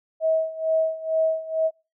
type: tone with tremolo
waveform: sine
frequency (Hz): 641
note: E5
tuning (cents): -49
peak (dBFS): -17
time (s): 0.2-1.71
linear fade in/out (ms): 50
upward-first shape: sine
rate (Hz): 2.2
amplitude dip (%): 85
effects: noise-tail reverb RT60 0.3 s tail -24 dB re dry